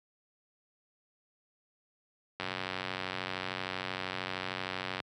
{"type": "click train", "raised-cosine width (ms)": 0.3, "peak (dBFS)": -18, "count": 243, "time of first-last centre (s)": [2.4, 5.002], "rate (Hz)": 93, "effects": ["high-pass 100 Hz 12 dB/octave"]}